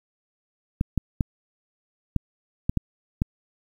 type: clicks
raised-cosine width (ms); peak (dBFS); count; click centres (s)
5; -9; 7; 0.811 / 0.977 / 1.208 / 2.163 / 2.695 / 2.773 / 3.219
effects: 8-bit